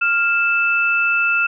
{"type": "tone pair together", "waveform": "sine", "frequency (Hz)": [1396.9, 2637], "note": ["F6", "E7"], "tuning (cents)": [0, 0], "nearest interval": "major seventh", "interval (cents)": 1100, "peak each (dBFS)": -17, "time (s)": [0.01, 1.47], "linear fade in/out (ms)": 10, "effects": []}